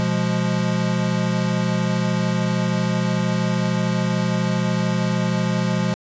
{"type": "chord", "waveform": "square", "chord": "F diminished", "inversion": "second", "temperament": "equal", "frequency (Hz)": [123.47, 174.61, 207.7], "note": ["Cb3", "F3", "Ab3"], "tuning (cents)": [0, 0, 0], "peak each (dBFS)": [-25, -22, -25], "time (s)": [0, 5.94], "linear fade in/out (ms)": 0, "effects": ["resampled to 16000 Hz"]}